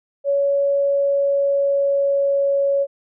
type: tone with pitch glide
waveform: sine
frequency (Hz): 561 to 557.4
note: C#5 to C#5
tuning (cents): +21 to +9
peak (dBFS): -15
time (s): 0.24-2.87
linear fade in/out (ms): 50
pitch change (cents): -12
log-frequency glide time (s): 0.75-2.61
effects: none